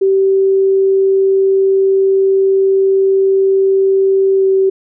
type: tone with pitch glide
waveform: sine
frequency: 386.8 to 384.1 Hz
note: G4 to G4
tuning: -23 to -35 cents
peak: -8 dBFS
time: 0.01-4.7 s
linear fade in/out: 10 ms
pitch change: -12 cents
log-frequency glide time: 4.36-4.45 s
effects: none